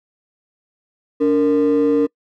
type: ring-modulated tone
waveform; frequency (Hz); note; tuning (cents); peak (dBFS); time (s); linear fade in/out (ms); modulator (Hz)
triangle; 374.4; F#4; +20; -6; 1.2-2.07; 20; 87.1
effects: noise-tail reverb RT60 0.1 s tail -26 dB re dry + tanh soft clip ceiling -7 dBFS